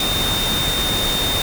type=tone in noise; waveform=sine; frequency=3651 Hz; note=A#7; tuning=37 cents flat; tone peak=-20 dBFS; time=0-1.42 s; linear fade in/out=2 ms; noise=pink; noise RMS=-22 dBFS; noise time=0-1.42 s; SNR=-1 dB; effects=none